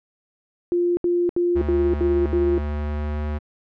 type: tone bursts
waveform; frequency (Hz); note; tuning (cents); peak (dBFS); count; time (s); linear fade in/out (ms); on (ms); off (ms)
sine; 349.8; F4; +3; -17; 6; 0.72-2.58; 0; 250; 72
type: tone with pitch glide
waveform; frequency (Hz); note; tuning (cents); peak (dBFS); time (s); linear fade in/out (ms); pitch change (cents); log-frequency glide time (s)
square; 73.42 to 74.79; D2 to D2; 0 to +32; -24; 1.55-3.39; 20; +32; 2.39-3.24
effects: low-pass 2000 Hz 12 dB/octave